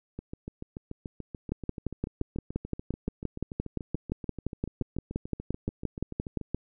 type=two click trains; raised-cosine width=3 ms; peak=-16 / -24 dBFS; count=30 / 44; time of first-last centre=1.52-6.546 / 0.19-6.413 s; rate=5.77 / 6.91 Hz; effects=none

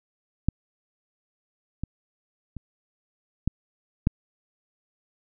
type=clicks; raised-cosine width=5 ms; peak=-8 / -17 / -24 / -10 / -7 dBFS; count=5; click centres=0.486 / 1.836 / 2.567 / 3.476 / 4.071 s; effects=none

